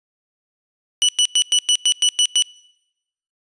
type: tone bursts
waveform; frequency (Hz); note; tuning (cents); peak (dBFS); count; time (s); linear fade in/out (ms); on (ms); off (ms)
sawtooth; 2960; F#7; 0; -9; 9; 1.02-2.423; 0; 67; 100
effects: noise-tail reverb RT60 0.9 s tail -25 dB re dry + resampled to 22050 Hz